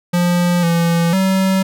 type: tone with pitch steps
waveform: square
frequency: 175.6 / 168.9 / 190.5 Hz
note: F3 / E3 / G3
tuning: +10 / +42 / -49 cents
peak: -13 dBFS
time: 0.13-1.63 s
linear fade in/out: 10 ms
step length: 500 ms
effects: none